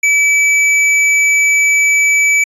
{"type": "tone", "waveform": "square", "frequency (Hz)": 2300, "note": "D7", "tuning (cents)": -37, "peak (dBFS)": -9, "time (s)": [0.03, 2.44], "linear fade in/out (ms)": 5, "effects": ["resampled to 24000 Hz"]}